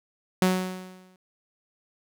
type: tone with exponential decay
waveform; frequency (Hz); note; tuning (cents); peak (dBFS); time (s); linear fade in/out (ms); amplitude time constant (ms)
sawtooth; 185; F#3; 0; -13; 0.42-1.16; 2; 160
effects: none